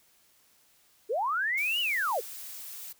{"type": "linear two-way sweep", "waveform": "sine", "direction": "up then down", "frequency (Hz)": [380.4, 2993, 380.4], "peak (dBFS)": -26, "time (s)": [1.09, 2.21], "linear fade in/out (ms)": 20, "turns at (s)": 1.8}
{"type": "noise", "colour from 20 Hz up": "blue", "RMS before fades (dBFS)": -42, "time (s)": [1.57, 2.93], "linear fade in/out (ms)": 10}
{"effects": ["white hiss -64 dBFS RMS until 2.99 s"]}